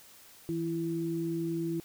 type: tone pair together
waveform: sine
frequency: 163.9 / 333.2 Hz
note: E3 / E4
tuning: -10 / +19 cents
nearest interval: octave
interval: 1229 cents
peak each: -35 / -31 dBFS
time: 0.49-1.8 s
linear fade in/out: 0 ms
effects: white hiss -55 dBFS RMS until 1.84 s